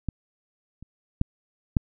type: clicks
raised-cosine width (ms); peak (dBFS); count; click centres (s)
5; -15 / -30 / -9 / -7; 4; 0.087 / 0.826 / 1.214 / 1.768
effects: none